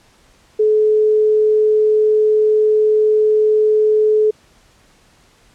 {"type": "tone", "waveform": "sine", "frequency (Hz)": 429, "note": "A4", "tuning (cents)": -44, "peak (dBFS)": -10, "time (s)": [0.59, 4.31], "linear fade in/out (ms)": 10, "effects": ["pink hiss -52 dBFS RMS until 5.54 s", "low-pass 9000 Hz 12 dB/octave"]}